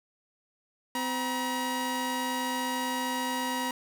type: tone pair together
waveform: sawtooth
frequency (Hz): 256 / 954.9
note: C4 / A#5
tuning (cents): -38 / +41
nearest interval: octave + major seventh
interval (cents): 2279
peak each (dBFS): -29 / -27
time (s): 0.95-3.71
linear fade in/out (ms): 2
effects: none